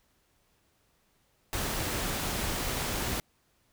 pink noise, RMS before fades -32 dBFS, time 1.53-3.2 s, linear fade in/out 0 ms, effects pink hiss -70 dBFS RMS until 3.72 s

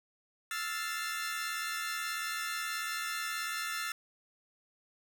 sawtooth chord, F major seventh, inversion third, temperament equal, 1318.5 / 1396.9 / 1760 / 2093 Hz, E6 / F6 / A6 / C7, 0 / 0 / 0 / 0 cents, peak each -36 / -37 / -35 / -40 dBFS, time 0.51-3.92 s, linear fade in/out 2 ms, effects none

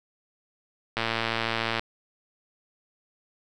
click train, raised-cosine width 0.3 ms, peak -10 dBFS, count 95, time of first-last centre 0.97-1.795 s, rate 114 Hz, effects none

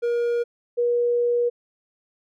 triangle / sine tone pair in turn, 474.8 / 480 Hz, A#4 / B4, +32 / -49 cents, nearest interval unison, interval 19 cents, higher second, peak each -18 dBFS, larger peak neither, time 0.02-0.44 / 0.77-1.5 s, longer second, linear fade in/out 20 ms, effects none

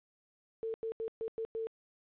sine tone bursts at uneven times, 448.5 Hz, A4, 33 cents sharp, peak -34 dBFS, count 6, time 0.63-0.74 / 0.83-0.92 / 1-1.08 / 1.21-1.28 / 1.38-1.45 / 1.55-1.67 s, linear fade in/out 0 ms, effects resampled to 8000 Hz + 12-bit

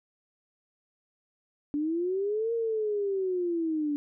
sine linear two-way sweep, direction up then down, 286.7 to 466.2 to 286.7 Hz, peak -26 dBFS, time 1.74-3.96 s, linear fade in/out 0 ms, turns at 2.53 s, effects none

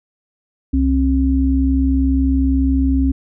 sine tone pair together, 66.03 / 268.1 Hz, C2 / C4, +16 / +42 cents, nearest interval 2 octaves, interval 2426 cents, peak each -15 dBFS, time 0.73-3.12 s, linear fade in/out 10 ms, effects none

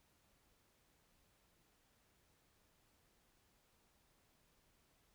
silence, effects pink hiss -75 dBFS RMS until 5.14 s

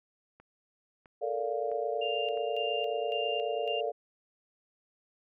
click train, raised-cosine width 0.5 ms, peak -39 dBFS, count 4, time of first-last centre 0.4-2.374 s, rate 1.52 Hz
sine chord, Bb major seventh, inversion third, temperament just, 437 / 466.2 / 582.7 / 699.2 Hz, A4 / Bb4 / D5 / F5, -12 / 0 / -14 / +2 cents, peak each -35 dBFS, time 1.21-3.92 s, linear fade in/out 20 ms
sine tone with tremolo, 2794 Hz, F7, in tune, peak -34 dBFS, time 2.01-3.81 s, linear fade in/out 10 ms, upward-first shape square, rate 1.8 Hz, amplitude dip 70%
effects none

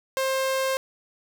sawtooth tone, 530 Hz, C5, 22 cents sharp, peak -19 dBFS, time 0.17-0.77 s, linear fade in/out 0 ms, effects none

